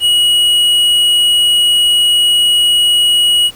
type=tone with tanh clipping; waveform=sine; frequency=2909 Hz; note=F#7; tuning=30 cents flat; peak=-9 dBFS; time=0-3.51 s; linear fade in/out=50 ms; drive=9 dB; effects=pink hiss -39 dBFS RMS until 3.55 s